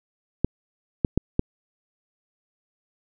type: clicks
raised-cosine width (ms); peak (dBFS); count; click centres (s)
3; -6; 4; 0.446 / 1.048 / 1.176 / 1.394
effects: none